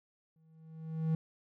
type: tone with exponential growth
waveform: triangle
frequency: 160 Hz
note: D#3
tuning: 49 cents sharp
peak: -24 dBFS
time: 0.36-1.15 s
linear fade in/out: 2 ms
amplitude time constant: 170 ms
effects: none